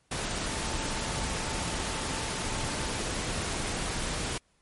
sine tone in noise, 887 Hz, A5, 14 cents sharp, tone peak -43 dBFS, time 0.48-2.98 s, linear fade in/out 5 ms, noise pink, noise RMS -32 dBFS, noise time 0.11-4.38 s, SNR -14 dB, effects pink hiss -69 dBFS RMS until 4.61 s + MP3 48 kbps

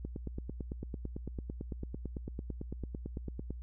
click train, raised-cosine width 3 ms, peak -26 dBFS, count 32, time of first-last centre 0.05-3.506 s, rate 8.97 Hz, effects added 60 Hz sine -41 dBFS peak until 3.62 s

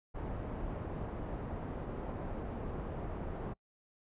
pink low-pass noise, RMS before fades -40 dBFS, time 0.14-3.54 s, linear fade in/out 20 ms, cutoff 840 Hz, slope 12 dB/octave, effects noise-tail reverb RT60 0.1 s tail -26 dB re dry + resampled to 8000 Hz

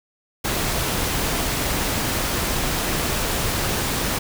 pink noise, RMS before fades -23 dBFS, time 0.44-4.19 s, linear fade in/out 10 ms, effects none

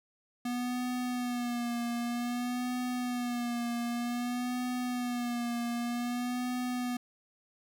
square tone with vibrato, 243 Hz, B3, 28 cents flat, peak -32 dBFS, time 0.45-6.97 s, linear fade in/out 5 ms, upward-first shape sine, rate 0.53 Hz, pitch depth 43 cents each way, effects none

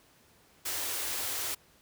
white band-stop noise, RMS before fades -34 dBFS, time 0.65-1.55 s, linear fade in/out 10 ms, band 110 to 270 Hz, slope 48 dB/octave, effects pink hiss -62 dBFS RMS until 1.81 s + high-pass 60 Hz 12 dB/octave

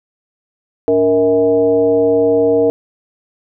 sine tone with frequency modulation, 466.2 Hz, A#4, in tune, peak -9 dBFS, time 0.88-2.7 s, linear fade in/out 0 ms, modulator 179 Hz, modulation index 0.84, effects none

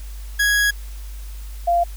40% pulse / sine tone pair in turn, 1661.2 / 691.6 Hz, G#6 / F5, 0 / -17 cents, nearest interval octave + minor third, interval 1517 cents, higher first, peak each -14 dBFS, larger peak neither, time 0.39-0.71 / 1.67-1.84 s, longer first, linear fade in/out 10 ms, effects added 50 Hz sine -30 dBFS peak until 1.96 s + white hiss -46 dBFS RMS until 1.96 s

